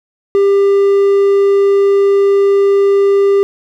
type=tone; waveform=triangle; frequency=397.7 Hz; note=G4; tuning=25 cents sharp; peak=-5 dBFS; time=0.35-3.43 s; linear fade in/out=0 ms; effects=none